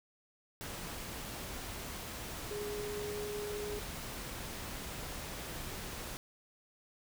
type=tone in noise; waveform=sine; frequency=415.3 Hz; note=G#4; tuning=in tune; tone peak=-38 dBFS; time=2.51-3.79 s; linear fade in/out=0 ms; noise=pink; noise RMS=-43 dBFS; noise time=0.61-6.17 s; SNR=+2 dB; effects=none